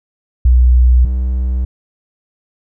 sine / triangle tone pair in turn, 61.74 / 63 Hz, B1 / B1, 0 / +35 cents, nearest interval unison, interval 35 cents, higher second, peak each -5 / -11 dBFS, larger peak first, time 0.45-1.05 / 1.05-1.65 s, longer neither, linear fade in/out 5 ms, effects none

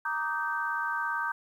sine chord, Eb major seventh, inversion second, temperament just, 933.4 / 1166.7 / 1244.5 / 1555.6 Hz, Bb5 / D6 / Eb6 / G6, +2 / -12 / 0 / -14 cents, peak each -34 / -36 / -37 / -31 dBFS, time 0.05-1.32 s, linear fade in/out 5 ms, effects 10-bit

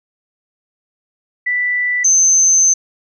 sine tone pair in turn, 1975.5 / 6214 Hz, B6 / G8, 0 / -16 cents, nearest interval octave + minor sixth, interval 1984 cents, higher second, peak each -14 / -8 dBFS, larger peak second, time 1.46-2.04 / 2.04-2.74 s, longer second, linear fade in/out 10 ms, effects none

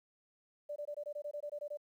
sine tone bursts, 587.3 Hz, D5, in tune, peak -38 dBFS, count 12, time 0.69-1.773 s, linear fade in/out 10 ms, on 71 ms, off 21 ms, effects 12-bit

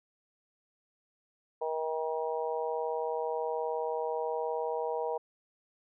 harmonic tone, 158.8 Hz, D#3, 36 cents sharp, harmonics 3 / 4 / 5 / 6, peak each -33 / -37 / -38 / -38 dBFS, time 1.61-5.18 s, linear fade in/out 10 ms, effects none

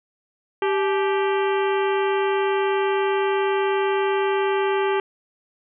harmonic tone with a mistuned harmonic, 392 Hz, G4, in tune, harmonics 1 / 2 / 3 / 4 / 5 / 6 / 7 / 8, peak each -20 / -26 / -30 / -32 / -34 / -36 / -37 / -38 dBFS, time 0.62-5 s, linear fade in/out 2 ms, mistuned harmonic 2, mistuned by +150 cents, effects none

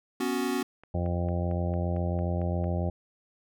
square chord, B suspended second, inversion none, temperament equal, 246.9 / 277.2 / 370 Hz, B3 / C#4 / F#4, 0 / 0 / 0 cents, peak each -32 dBFS, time 0.2-0.63 s, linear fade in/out 5 ms
click train, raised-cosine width 0.5 ms, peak -34 dBFS, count 10, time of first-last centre 0.61-2.642 s, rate 4.43 Hz
harmonic tone, 87.31 Hz, F2, in tune, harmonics 1 / 2 / 3 / 4 / 5 / 6 / 7 / 8 / 9, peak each -28 / -32 / -42 / -38 / -46 / -39 / -37 / -45 / -41 dBFS, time 0.94-2.9 s, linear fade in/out 5 ms
effects none

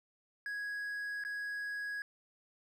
triangle tone with dropouts, 1661.2 Hz, G#6, in tune, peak -35 dBFS, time 0.46-2.02 s, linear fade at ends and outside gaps 1 ms, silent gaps 1.238-1.249 s, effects none

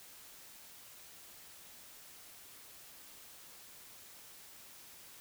silence, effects white hiss -55 dBFS RMS until 5.2 s

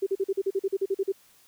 sine tone bursts, 389.4 Hz, G4, 12 cents flat, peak -22 dBFS, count 13, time 0.02-1.122 s, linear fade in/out 10 ms, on 46 ms, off 42 ms, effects white hiss -59 dBFS RMS until 1.47 s

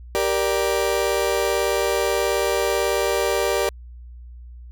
35% pulse chord, G minor, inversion none, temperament just, 392 / 470.4 / 588 Hz, G4 / Bb4 / D5, 0 / +16 / +2 cents, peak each -22 dBFS, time 0.15-3.69 s, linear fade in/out 0 ms, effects added 60 Hz sine -37 dBFS peak until 4.71 s

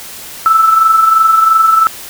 sine tone with amplitude modulation, 1318.5 Hz, E6, in tune, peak -3 dBFS, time 0.46-1.87 s, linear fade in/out 0 ms, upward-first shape sine, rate 22.9 Hz, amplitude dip 50%, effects white hiss -29 dBFS RMS until 2.09 s

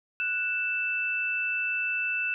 sine tone pair together, 1479 / 2647 Hz, F#6 / E7, -1 / +7 cents, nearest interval minor seventh, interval 1008 cents, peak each -32 / -27 dBFS, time 0.2-2.34 s, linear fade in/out 0 ms, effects none

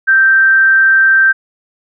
sine tone with amplitude modulation, 1568 Hz, G6, in tune, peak -4 dBFS, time 0.07-1.33 s, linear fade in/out 20 ms, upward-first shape sine, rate 252 Hz, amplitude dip 30%, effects none

